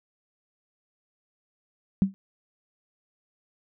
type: tone with exponential decay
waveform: sine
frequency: 193.4 Hz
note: G3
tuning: 23 cents flat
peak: -13 dBFS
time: 2.02-2.14 s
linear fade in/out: 0 ms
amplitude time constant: 26 ms
effects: none